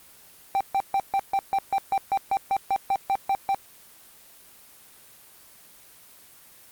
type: tone bursts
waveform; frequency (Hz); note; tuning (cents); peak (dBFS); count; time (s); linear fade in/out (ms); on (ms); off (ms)
triangle; 784; G5; 0; -18; 16; 0.55-3.546; 0; 56; 140
effects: white hiss -51 dBFS RMS until 6.71 s + Opus 24 kbps